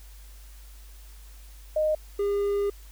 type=tone pair in turn; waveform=sine / triangle; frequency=617 / 404.4 Hz; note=D#5 / G#4; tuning=-15 / -46 cents; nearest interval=perfect fifth; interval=731 cents; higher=first; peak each=-21 dBFS; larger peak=neither; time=1.76-1.95 / 2.19-2.7 s; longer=second; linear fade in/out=5 ms; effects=added 50 Hz sine -44 dBFS peak until 2.91 s + white hiss -55 dBFS RMS until 2.91 s